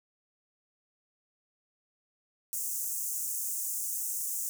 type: high-pass noise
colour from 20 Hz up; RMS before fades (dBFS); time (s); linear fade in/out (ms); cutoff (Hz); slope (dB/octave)
pink; -34; 2.53-4.49; 0; 6500; 48
effects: none